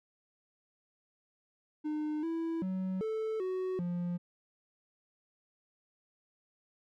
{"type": "tone with pitch steps", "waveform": "triangle", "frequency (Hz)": [303.8, 329.3, 187.5, 439.2, 372.1, 175.4], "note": ["D#4", "E4", "F#3", "A4", "F#4", "F3"], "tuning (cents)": [-41, -2, 23, -3, 10, 8], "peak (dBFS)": -30, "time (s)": [1.84, 4.18], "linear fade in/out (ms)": 20, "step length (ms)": 390, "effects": []}